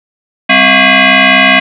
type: tone with frequency modulation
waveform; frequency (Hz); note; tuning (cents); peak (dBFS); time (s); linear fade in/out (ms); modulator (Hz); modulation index
sine; 194.8; G3; -11; -3; 0.49-1.6; 10; 454; 6.1
effects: none